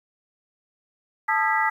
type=tone cluster; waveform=sine; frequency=879 / 1230 / 1329 / 1632 / 1962 Hz; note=A5 / D#6 / E6 / G#6 / B6; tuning=-2 / -20 / +14 / -31 / -12 cents; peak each=-23 / -27 / -29 / -29 / -24 dBFS; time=1.28-1.7 s; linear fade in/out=10 ms; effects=9-bit